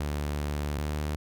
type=tone pair in turn; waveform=sawtooth; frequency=73.42 / 74.88 Hz; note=D2 / D2; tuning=0 / +34 cents; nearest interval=unison; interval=34 cents; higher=second; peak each=-25 dBFS; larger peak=neither; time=0-0.78 / 0.78-1.16 s; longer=first; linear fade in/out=5 ms; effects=none